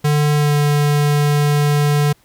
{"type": "tone with pitch glide", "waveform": "square", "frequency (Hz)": [148.3, 146.6], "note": ["D3", "D3"], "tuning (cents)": [17, -3], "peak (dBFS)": -13, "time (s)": [0.04, 2.13], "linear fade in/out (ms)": 10, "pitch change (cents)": -20, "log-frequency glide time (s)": [0.36, 0.53], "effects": ["pink hiss -55 dBFS RMS until 2.24 s"]}